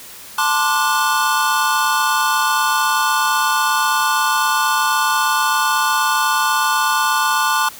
square chord, D dominant seventh, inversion second, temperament equal with one note detuned, 880 / 1046.5 / 1174.7 / 1454.6 Hz, A5 / C6 / D6 / F#6, 0 / 0 / 0 / -30 cents, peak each -21 dBFS, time 0.38-7.69 s, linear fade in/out 5 ms, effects white hiss -37 dBFS RMS until 7.79 s

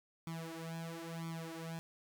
sawtooth tone with flanger, 164.81 Hz, E3, in tune, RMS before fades -44 dBFS, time 0.27-1.79 s, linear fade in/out 0 ms, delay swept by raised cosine 0.88 to 4.88 ms, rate 1 Hz, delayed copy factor +1, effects none

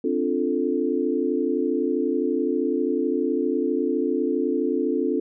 sine chord, D minor seventh, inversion third, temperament equal, 261.6 / 293.7 / 349.2 / 440 Hz, C4 / D4 / F4 / A4, 0 / 0 / 0 / 0 cents, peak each -26 dBFS, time 0.04-5.2 s, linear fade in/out 5 ms, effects none

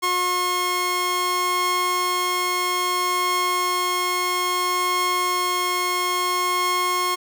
sawtooth tone pair together, 359.8 / 1080 Hz, F#4 / C#6, -48 / -45 cents, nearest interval octave + perfect fifth, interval 1903 cents, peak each -24 / -17 dBFS, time 0.02-7.16 s, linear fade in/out 20 ms, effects none

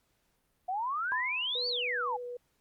sine exponential two-way sweep, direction up then down, 708 to 4643 to 790 Hz, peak -30 dBFS, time 0.68-2.17 s, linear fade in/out 10 ms, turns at 1.68 s
sine tone with exponential decay, 1008 Hz, B5, 35 cents sharp, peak -29 dBFS, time 1.12-1.81 s, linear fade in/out 0 ms, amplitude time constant 150 ms
sine tone with vibrato, 490 Hz, B4, 14 cents flat, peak -37 dBFS, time 1.55-2.37 s, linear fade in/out 5 ms, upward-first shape square, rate 3.7 Hz, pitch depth 8 cents each way
effects pink hiss -74 dBFS RMS until 2.6 s + Opus 48 kbps

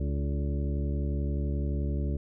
harmonic tone with a mistuned harmonic, 71.5 Hz, D2, 46 cents flat, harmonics 1 / 2 / 3 / 4 / 5 / 6 / 8, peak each -28 / -34 / -38 / -40 / -42 / -44 / -46 dBFS, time 0-2.17 s, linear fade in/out 5 ms, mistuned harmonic 5, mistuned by -32 cents, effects none

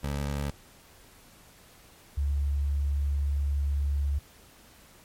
20% pulse / sine tone pair in turn, 71 / 71 Hz, C#2 / C#2, +42 / +42 cents, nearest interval unison, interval 0 cents, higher neither, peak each -24 dBFS, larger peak neither, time 0.03-0.51 / 2.17-4.19 s, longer second, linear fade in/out 10 ms, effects pink hiss -55 dBFS RMS until 5.04 s + MP3 64 kbps

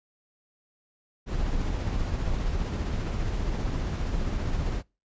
brown noise with tremolo, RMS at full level -27 dBFS, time 1.26-4.83 s, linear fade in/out 50 ms, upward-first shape sine, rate 15 Hz, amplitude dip 25%, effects noise-tail reverb RT60 0.3 s tail -26 dB re dry + resampled to 16000 Hz

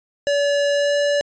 square tone with pitch glide, 572 to 577 Hz, D5 to D5, -46 to -31 cents, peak -17 dBFS, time 0.27-1.21 s, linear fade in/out 0 ms, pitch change +15 cents, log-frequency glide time 0.71-0.96 s, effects resampled to 16000 Hz

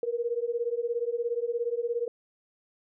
sine beating tone pair, 464.9 / 481.9 Hz, A#4 / B4, -5 / -43 cents, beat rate 17 Hz, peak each -30 dBFS, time 0.03-2.08 s, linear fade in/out 2 ms, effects none

